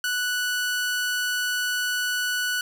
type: tone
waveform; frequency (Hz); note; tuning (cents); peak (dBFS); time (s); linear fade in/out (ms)
sawtooth; 1480; F#6; 0; -20; 0.04-2.61; 2
effects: none